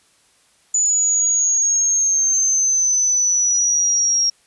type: exponential sweep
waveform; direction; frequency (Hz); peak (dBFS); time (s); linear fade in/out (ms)
sine; down; 6960 to 5588; -14; 0.74-4.3; 5
effects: white hiss -57 dBFS RMS until 4.46 s + resampled to 24000 Hz